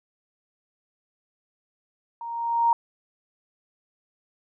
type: tone with level ramp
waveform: sine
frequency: 932.3 Hz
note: A#5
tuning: in tune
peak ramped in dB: -33 to -15 dBFS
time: 2.21-2.73 s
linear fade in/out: 2 ms
effects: none